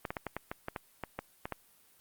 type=clicks; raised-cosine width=0.5 ms; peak=-20 dBFS; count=12; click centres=0.052 / 0.105 / 0.168 / 0.267 / 0.366 / 0.515 / 0.684 / 0.762 / 1.037 / 1.19 / 1.455 / 1.523 s; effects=white hiss -64 dBFS RMS until 2 s + Opus 32 kbps